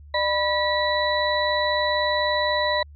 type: tone cluster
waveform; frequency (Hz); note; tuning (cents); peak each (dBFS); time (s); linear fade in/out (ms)
sine; 601 / 986 / 1936 / 3952; D5 / B5 / B6 / B7; +40 / -3 / -35 / 0; -24 / -25 / -26 / -27; 0.14-2.83; 5
effects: added 73 Hz sine -42 dBFS peak until 2.95 s